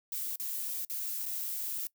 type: noise with dropouts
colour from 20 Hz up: violet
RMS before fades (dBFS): -36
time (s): 0.12-1.87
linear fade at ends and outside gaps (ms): 1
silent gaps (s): 0.357-0.398 / 0.849-0.898 / 1.256-1.261
effects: noise-tail reverb RT60 0.1 s tail -21 dB re dry